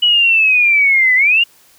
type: linear two-way sweep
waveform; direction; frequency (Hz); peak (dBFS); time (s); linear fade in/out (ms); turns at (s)
sine; down then up; 2955 to 1980 to 2869; -8; 0.02-1.44; 10; 1.15
effects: white hiss -49 dBFS RMS until 1.78 s